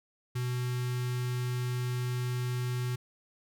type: tone with notch filter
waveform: square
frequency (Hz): 124.2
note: B2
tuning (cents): +10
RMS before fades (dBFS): -32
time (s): 0.35-2.96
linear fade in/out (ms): 10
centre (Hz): 620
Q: 0.85
effects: none